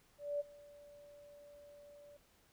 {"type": "tone with ADSR envelope", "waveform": "sine", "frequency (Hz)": 580, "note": "D5", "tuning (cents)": -22, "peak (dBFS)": -33, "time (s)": [0.18, 2.17], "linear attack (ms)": 220, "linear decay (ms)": 22, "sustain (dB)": -22, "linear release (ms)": 6, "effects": ["pink hiss -70 dBFS RMS until 2.52 s"]}